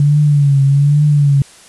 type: tone with vibrato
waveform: sine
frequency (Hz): 143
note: D3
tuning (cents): -46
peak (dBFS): -7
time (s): 0-1.42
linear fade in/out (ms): 2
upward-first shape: triangle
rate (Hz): 1.2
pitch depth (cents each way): 81
effects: white hiss -41 dBFS RMS until 1.68 s + resampled to 24000 Hz